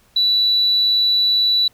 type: tone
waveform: sine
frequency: 3951 Hz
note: B7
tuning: in tune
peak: -12 dBFS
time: 0.16-1.68 s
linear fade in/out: 5 ms
effects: tanh soft clip ceiling -8 dBFS + pink hiss -56 dBFS RMS until 1.73 s